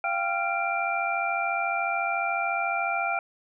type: tone cluster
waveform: sine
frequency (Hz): 689 / 783 / 1382 / 2365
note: F5 / G5 / F6 / D7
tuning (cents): -24 / -2 / -19 / +12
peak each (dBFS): -30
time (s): 0.04-3.19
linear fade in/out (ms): 2
effects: none